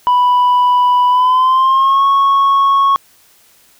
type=tone with pitch glide; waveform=sine; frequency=987.8 to 1102.4 Hz; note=B5 to C#6; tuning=0 to -10 cents; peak=-5 dBFS; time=0.07-2.96 s; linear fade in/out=0 ms; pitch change=+190 cents; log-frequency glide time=1.08-2.05 s; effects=tanh soft clip ceiling -7 dBFS + white hiss -49 dBFS RMS until 3.79 s